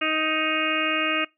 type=harmonic tone; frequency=312.8 Hz; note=D#4; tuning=9 cents sharp; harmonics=1 / 2 / 4 / 5 / 6 / 7 / 8 / 9; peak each=-30 / -31 / -28 / -32 / -34 / -31 / -28 / -28 dBFS; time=0.01-1.25 s; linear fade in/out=10 ms; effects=noise-tail reverb RT60 0.2 s tail -22 dB re dry